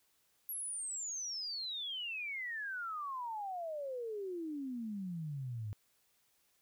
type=exponential sweep; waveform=sine; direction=down; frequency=11690 to 100.7 Hz; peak=-38 dBFS; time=0.49-5.73 s; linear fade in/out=0 ms; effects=white hiss -74 dBFS RMS until 6.61 s